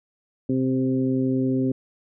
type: harmonic tone with a mistuned harmonic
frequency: 130.81 Hz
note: C3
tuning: in tune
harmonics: 1 / 2 / 3 / 4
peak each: -27 / -21 / -28 / -34 dBFS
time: 0.49-1.72 s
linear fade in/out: 5 ms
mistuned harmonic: 1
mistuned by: -18 cents
effects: none